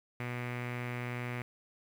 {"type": "tone with low-pass filter", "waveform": "sawtooth", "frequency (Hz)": 122.1, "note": "B2", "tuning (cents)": -19, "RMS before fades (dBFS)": -38, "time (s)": [0.2, 1.42], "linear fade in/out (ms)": 0, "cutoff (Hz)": 2200, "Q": 4.5, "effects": ["9-bit"]}